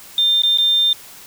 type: tone with dropouts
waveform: sine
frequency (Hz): 3600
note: A7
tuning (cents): +39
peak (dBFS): -12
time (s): 0.18-0.93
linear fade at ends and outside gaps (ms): 2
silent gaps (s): 0.42-0.434 / 0.575-0.584
effects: white hiss -40 dBFS RMS until 1.26 s